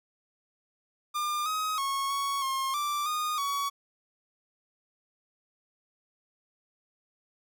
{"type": "tone with pitch steps", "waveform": "45% pulse", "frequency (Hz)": [1202, 1264, 1096, 1112, 1071, 1174, 1228, 1126], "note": ["D6", "D#6", "C#6", "C#6", "C6", "D6", "D#6", "C#6"], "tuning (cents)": [40, 27, -20, 5, 40, -1, -23, 27], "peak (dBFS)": -28, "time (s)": [1.14, 3.7], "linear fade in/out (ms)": 20, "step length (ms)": 320, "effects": []}